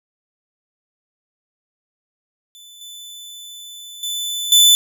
sawtooth tone with level steps, 3506 Hz, A7, 7 cents flat, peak -37 / -31 / -19 / -5 dBFS, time 2.55-4.75 s, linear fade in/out 0 ms, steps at 2.81 / 4.03 / 4.52 s, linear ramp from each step 2 ms, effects none

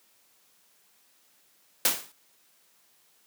white noise with exponential decay, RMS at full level -19 dBFS, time 1.85-2.12 s, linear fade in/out 2 ms, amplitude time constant 58 ms, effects white hiss -64 dBFS RMS until 3.26 s + high-pass 150 Hz 12 dB/octave

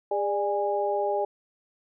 sine tone cluster, 406.7 / 595 / 822 Hz, G#4 / D5 / G#5, -36 / +22 / -18 cents, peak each -28 dBFS, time 0.11-1.25 s, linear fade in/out 5 ms, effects none

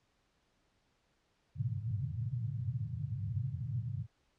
pink band-pass noise, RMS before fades -37 dBFS, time 1.55-4.07 s, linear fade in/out 50 ms, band 100 to 140 Hz, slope 48 dB/octave, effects pink hiss -75 dBFS RMS until 4.38 s + low-pass 6000 Hz 12 dB/octave

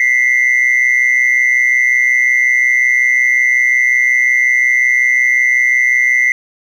sine tone pair together, 1975.5 / 2101 Hz, B6 / C7, 0 / +7 cents, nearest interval minor second, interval 107 cents, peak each -10 dBFS, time 0-6.32 s, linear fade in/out 2 ms, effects tanh soft clip ceiling -5 dBFS + 7-bit

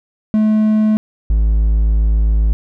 triangle tone pair in turn, 215.4 / 53.75 Hz, A3 / A1, -37 / -40 cents, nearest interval 2 octaves, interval 2403 cents, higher first, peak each -8 dBFS, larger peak neither, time 0.34-0.97 / 1.3-2.53 s, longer second, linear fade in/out 0 ms, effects none

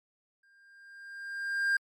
triangle tone with exponential growth, 1600 Hz, G6, 35 cents sharp, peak -21 dBFS, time 0.43-1.77 s, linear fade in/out 5 ms, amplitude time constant 290 ms, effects MP3 96 kbps

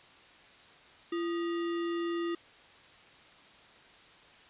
sine tone with sample-and-hold, 340.1 Hz, F4, 46 cents flat, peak -30 dBFS, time 1.12-2.35 s, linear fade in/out 5 ms, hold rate 1575 Hz, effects white hiss -56 dBFS RMS until 4.49 s + resampled to 8000 Hz

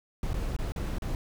brown noise with dropouts, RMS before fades -31 dBFS, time 0.23-1.15 s, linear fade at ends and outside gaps 1 ms, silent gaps 0.333-0.341 / 0.565-0.588 / 0.721-0.761 / 0.984-1.021 s, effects none

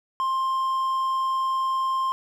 triangle tone, 1055 Hz, C6, 14 cents sharp, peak -20 dBFS, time 0.2-2.12 s, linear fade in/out 0 ms, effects none

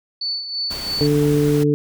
sine tone with tremolo, 4483 Hz, C#8, 19 cents sharp, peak -20 dBFS, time 0.21-1.07 s, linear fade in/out 5 ms, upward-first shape sine, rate 3 Hz, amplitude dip 60%
pink noise, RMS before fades -32 dBFS, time 0.7-1.64 s, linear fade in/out 10 ms
harmonic tone, 146.83 Hz, D3, in tune, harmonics 1 / 2 / 3, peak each -18 / -18 / -18 dBFS, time 1.01-1.74 s, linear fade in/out 0 ms
effects none

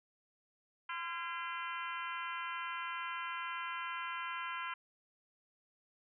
harmonic tone with a mistuned harmonic, 342.3 Hz, F4, 35 cents flat, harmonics 3 / 4 / 5 / 6 / 7 / 8 / 9, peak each -42 / -44 / -46 / -48 / -49 / -50 / -51 dBFS, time 0.89-4.74 s, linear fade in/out 5 ms, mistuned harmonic 5, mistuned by -75 cents, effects none

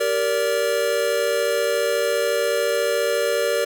square chord, G minor, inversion none, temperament equal with one note detuned, 392 / 466.2 / 576.9 Hz, G4 / Bb4 / D5, 0 / 0 / -31 cents, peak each -28 / -23 / -23 dBFS, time 0-3.65 s, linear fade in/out 10 ms, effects none

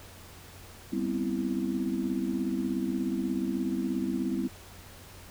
sine chord, C major seventh, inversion second, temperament equal with one note detuned, 196 / 246.9 / 263.6 / 329.6 Hz, G3 / B3 / C4 / E4, 0 / 0 / +13 / 0 cents, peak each -33 dBFS, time 0.92-4.48 s, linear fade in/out 10 ms, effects added 90 Hz sine -52 dBFS peak until 5.3 s + pink hiss -50 dBFS RMS until 5.3 s

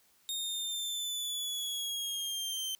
sawtooth linear sweep, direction down, 3700 to 3100 Hz, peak -31 dBFS, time 0.29-2.75 s, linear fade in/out 0 ms, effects white hiss -67 dBFS RMS until 2.79 s

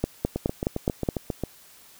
two click trains, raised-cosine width 2 ms, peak -13 / -9 dBFS, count 9 / 6, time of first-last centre 0.36-1.437 / 0.04-1.088 s, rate 7.43 / 4.77 Hz, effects white hiss -52 dBFS RMS until 1.99 s

